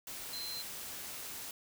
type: tone in noise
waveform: sine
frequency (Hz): 4106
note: C8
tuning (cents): -33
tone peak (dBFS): -40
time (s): 0.33-0.62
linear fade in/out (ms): 2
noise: white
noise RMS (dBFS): -44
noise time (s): 0.07-1.51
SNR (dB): +1
effects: none